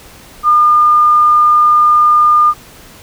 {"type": "tone", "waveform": "sine", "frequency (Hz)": 1210, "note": "D#6", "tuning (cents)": -49, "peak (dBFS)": -5, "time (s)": [0.43, 2.54], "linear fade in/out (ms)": 50, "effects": ["pink hiss -38 dBFS RMS until 3.02 s"]}